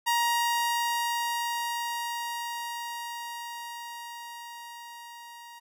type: tone with level ramp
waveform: sawtooth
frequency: 943 Hz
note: A#5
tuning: 20 cents sharp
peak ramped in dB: -19 to -41 dBFS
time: 0.06-5.6 s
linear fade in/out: 20 ms
effects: none